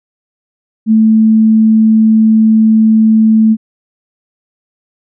sine tone, 220 Hz, A3, in tune, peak -4 dBFS, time 0.86-3.57 s, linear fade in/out 50 ms, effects none

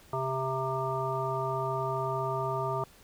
harmonic tone, 132.1 Hz, C3, 17 cents sharp, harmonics 1 / 3 / 5 / 7 / 9, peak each -35 / -35 / -35 / -35 / -35 dBFS, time 0.13-2.84 s, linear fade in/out 2 ms, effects pink hiss -57 dBFS RMS until 3.03 s

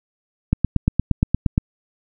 click train, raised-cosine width 5 ms, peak -3 dBFS, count 10, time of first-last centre 0.53-1.579 s, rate 8.58 Hz, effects none

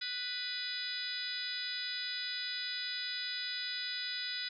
harmonic tone with a mistuned harmonic, 495 Hz, B4, 4 cents sharp, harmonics 3 / 4 / 5 / 6 / 7 / 8 / 9 / 10, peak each -44 / -45 / -49 / -51 / -44 / -41 / -52 / -41 dBFS, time 0.01-4.49 s, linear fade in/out 10 ms, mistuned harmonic 9, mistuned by -65 cents, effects none

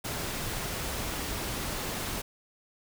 pink noise, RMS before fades -34 dBFS, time 0.04-2.22 s, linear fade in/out 10 ms, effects none

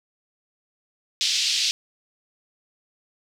white band-pass noise, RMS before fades -23 dBFS, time 1.21-1.71 s, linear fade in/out 0 ms, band 2900 to 5300 Hz, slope 24 dB/octave, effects none

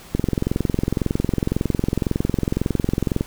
click train, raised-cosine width 3 ms, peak -6 dBFS, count 68, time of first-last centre 0.15-3.209 s, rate 21.9 Hz, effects pink hiss -43 dBFS RMS until 3.26 s

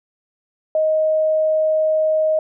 sine tone, 626 Hz, D#5, 10 cents sharp, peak -14 dBFS, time 0.75-2.39 s, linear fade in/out 2 ms, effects none

